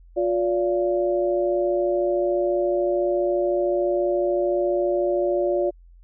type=tone cluster; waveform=sine; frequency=355.7 / 577 / 691 Hz; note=F4 / D5 / F5; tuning=+32 / -31 / -19 cents; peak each=-22 / -22 / -31 dBFS; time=0.16-5.71 s; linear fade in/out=20 ms; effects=added 43 Hz sine -46 dBFS peak until 6.03 s